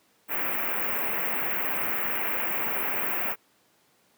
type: band-stop noise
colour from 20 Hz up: white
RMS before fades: -28 dBFS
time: 0.28-3.36 s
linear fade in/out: 50 ms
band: 2600 to 15000 Hz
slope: 48 dB/octave
effects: pink hiss -64 dBFS RMS until 4.17 s + high-pass 200 Hz 12 dB/octave